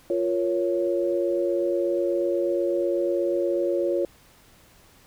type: chord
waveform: sine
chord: Bb minor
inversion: second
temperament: equal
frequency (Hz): 349.2 / 466.2 / 554.4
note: F4 / Bb4 / Db5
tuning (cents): 0 / 0 / 0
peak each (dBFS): -24 / -30 / -25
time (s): 0.1-4.05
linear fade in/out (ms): 2
effects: pink hiss -55 dBFS RMS until 5.06 s